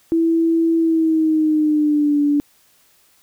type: tone with pitch glide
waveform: sine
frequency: 329.6 to 290.3 Hz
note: E4 to D4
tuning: 0 to -20 cents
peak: -13 dBFS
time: 0.12-2.4 s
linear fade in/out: 0 ms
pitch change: -220 cents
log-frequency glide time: 0.77-2.2 s
effects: white hiss -56 dBFS RMS until 3.22 s